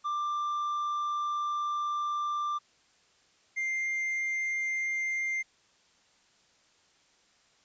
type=tone pair in turn; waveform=triangle; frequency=1184 / 2101 Hz; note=D6 / C7; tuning=+14 / +7 cents; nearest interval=minor seventh; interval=993 cents; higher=second; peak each=-27 dBFS; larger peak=neither; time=0.04-2.59 / 3.56-5.43 s; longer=first; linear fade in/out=20 ms; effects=white hiss -65 dBFS RMS until 7.64 s + resampled to 16000 Hz